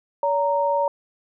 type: tone pair together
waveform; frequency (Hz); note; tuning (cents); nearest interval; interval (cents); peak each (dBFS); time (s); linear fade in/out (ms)
sine; 570 / 928.5; C#5 / A#5; +48 / -7; minor sixth; 845; -21; 0.23-0.88; 2
effects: none